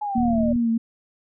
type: linear sweep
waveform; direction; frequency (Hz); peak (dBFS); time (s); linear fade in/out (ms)
sine; down; 850 to 578; -24; 0.01-0.53; 10
type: tone with vibrato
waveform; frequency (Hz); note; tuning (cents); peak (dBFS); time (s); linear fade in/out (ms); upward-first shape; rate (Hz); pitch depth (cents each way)
sine; 233.1; A#3; 0; -18; 0.15-0.78; 10; triangle; 3.1; 53
type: click train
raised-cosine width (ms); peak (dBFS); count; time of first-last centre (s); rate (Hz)
5; -21; 16; 0.18-0.559; 39.6
effects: none